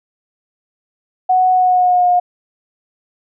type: tone with pitch glide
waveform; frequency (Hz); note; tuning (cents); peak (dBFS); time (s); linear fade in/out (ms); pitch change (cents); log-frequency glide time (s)
sine; 740 to 715.2; F#5 to F5; 0 to +41; -9; 1.29-2.2; 10; -59; 1.51-2.09
effects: none